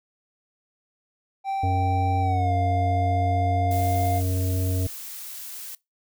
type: tone with pitch glide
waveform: triangle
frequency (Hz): 780 to 703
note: G5 to F5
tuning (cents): -9 to +11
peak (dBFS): -22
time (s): 1.44-4.22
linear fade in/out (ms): 50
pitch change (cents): -180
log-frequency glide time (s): 2.2-2.53
type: harmonic tone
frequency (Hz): 92.5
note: F#2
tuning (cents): 0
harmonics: 1 / 3 / 5 / 7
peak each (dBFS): -22 / -32 / -36 / -39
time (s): 1.63-4.87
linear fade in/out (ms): 5
type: noise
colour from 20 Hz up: blue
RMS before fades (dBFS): -37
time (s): 3.71-5.75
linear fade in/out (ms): 2
effects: noise-tail reverb RT60 0.2 s tail -22 dB re dry